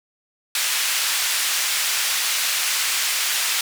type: band-pass noise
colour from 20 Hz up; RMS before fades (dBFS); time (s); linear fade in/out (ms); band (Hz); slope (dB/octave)
pink; -22; 0.55-3.61; 2; 2000 to 14000; 12
effects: none